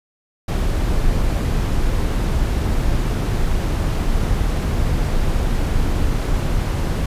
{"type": "noise", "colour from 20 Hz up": "brown", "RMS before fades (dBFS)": -18, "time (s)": [0.48, 7.06], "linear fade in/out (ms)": 5, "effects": ["resampled to 32000 Hz"]}